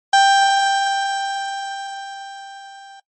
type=tone with level ramp; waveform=35% pulse; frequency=788 Hz; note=G5; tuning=9 cents sharp; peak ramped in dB=-7 to -37 dBFS; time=0.13-3 s; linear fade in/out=5 ms; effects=noise-tail reverb RT60 0.1 s tail -21 dB re dry + MP3 32 kbps